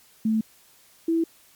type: tone pair in turn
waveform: sine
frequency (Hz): 220 / 329.6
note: A3 / E4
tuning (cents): 0 / 0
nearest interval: perfect fifth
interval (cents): 700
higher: second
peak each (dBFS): -19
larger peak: neither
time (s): 0.25-0.41 / 1.08-1.24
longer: neither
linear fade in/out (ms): 5
effects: white hiss -56 dBFS RMS until 1.55 s + MP3 96 kbps